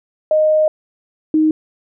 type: tone pair in turn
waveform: sine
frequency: 619 / 311.5 Hz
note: D#5 / D#4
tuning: -9 / +2 cents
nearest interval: octave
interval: 1189 cents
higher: first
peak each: -10 dBFS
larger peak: neither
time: 0.31-0.68 / 1.34-1.51 s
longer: first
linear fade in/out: 2 ms
effects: none